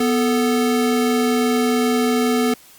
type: tone pair together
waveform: square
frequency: 246.5 / 439.2 Hz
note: B3 / A4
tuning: -3 / -3 cents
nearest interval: minor seventh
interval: 1000 cents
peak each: -18 / -21 dBFS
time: 0-2.54 s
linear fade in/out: 5 ms
effects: white hiss -47 dBFS RMS until 2.78 s + Opus 48 kbps